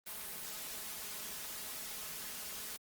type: noise with comb filter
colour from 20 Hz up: white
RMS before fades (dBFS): -44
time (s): 0.06-2.77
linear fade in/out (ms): 10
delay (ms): 4.7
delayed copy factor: +0.5
effects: Opus 32 kbps